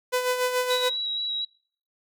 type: tone with tremolo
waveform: sawtooth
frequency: 501 Hz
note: B4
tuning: 25 cents sharp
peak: -17 dBFS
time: 0.12-0.9 s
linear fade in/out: 20 ms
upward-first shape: sine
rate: 7 Hz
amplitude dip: 55%
type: tone with vibrato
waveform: sine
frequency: 3880 Hz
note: B7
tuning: 31 cents flat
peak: -26 dBFS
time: 0.7-1.45 s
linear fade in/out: 5 ms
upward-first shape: square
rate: 4.2 Hz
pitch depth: 12 cents each way
effects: noise-tail reverb RT60 0.5 s tail -25 dB re dry